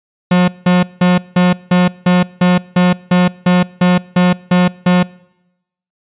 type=tone bursts; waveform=45% pulse; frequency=179.5 Hz; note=F3; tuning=48 cents sharp; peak=-7 dBFS; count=14; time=0.31-5.03 s; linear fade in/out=5 ms; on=170 ms; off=180 ms; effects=noise-tail reverb RT60 0.9 s tail -24 dB re dry + resampled to 8000 Hz